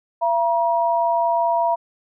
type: tone pair together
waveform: sine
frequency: 678 / 952.8 Hz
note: E5 / A#5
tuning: +49 / +38 cents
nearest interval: tritone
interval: 589 cents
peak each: -19 dBFS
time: 0.21-1.76 s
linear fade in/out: 20 ms
effects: none